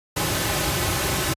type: noise with comb filter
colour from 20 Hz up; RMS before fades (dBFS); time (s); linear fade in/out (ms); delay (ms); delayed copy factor
pink; -23; 0.16-1.34; 10; 4.3; -0.6
effects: high-pass 60 Hz 12 dB/octave + resampled to 32000 Hz